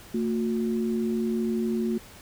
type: tone pair together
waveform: sine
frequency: 226 / 361.5 Hz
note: A3 / F#4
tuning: +47 / -40 cents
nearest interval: minor sixth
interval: 813 cents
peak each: -25 / -29 dBFS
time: 0.14-1.98 s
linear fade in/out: 5 ms
effects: pink hiss -48 dBFS RMS until 2.21 s